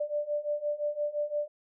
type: beating tone pair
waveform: sine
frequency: 587.3 / 593.1 Hz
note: D5 / D5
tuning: 0 / +17 cents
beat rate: 5.8 Hz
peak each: -33 / -31 dBFS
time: 0-1.48 s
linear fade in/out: 10 ms
effects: none